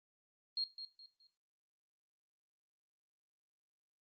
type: tone with echo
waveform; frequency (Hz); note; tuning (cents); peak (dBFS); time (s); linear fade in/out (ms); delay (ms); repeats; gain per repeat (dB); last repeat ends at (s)
sine; 4248; C8; +25; -34; 0.57-0.64; 2; 210; 3; -10; 1.27
effects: noise-tail reverb RT60 0.4 s tail -20 dB re dry + Opus 32 kbps